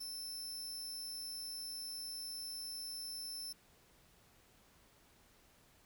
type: tone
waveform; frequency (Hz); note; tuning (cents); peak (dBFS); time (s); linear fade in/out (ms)
sawtooth; 5310; E8; +12; -40; 0-3.53; 10
effects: pink hiss -67 dBFS RMS until 5.85 s